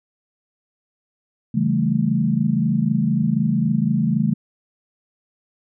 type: chord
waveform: sine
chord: A dominant seventh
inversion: first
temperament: equal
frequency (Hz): 138.59 / 164.81 / 196 / 220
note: C#3 / E3 / G3 / A3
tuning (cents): 0 / 0 / 0 / 0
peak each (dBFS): -23 / -22 / -23 / -20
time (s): 1.54-4.34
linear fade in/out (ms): 10
effects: none